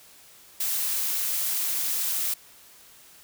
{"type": "noise", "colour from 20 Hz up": "blue", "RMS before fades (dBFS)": -27, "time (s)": [0.6, 2.34], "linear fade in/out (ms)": 5, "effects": ["white hiss -52 dBFS RMS until 3.23 s"]}